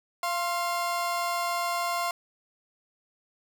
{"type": "tone pair together", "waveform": "35% pulse", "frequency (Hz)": [691, 1057.9], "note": ["F5", "C6"], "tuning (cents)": [-19, 19], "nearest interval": "perfect fifth", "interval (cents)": 738, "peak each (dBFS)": -28, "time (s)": [0.23, 2.11], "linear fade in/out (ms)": 2, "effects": []}